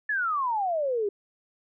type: exponential sweep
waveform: sine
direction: down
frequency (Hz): 1761 to 392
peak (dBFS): -24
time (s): 0.09-1.09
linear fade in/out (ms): 5
effects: none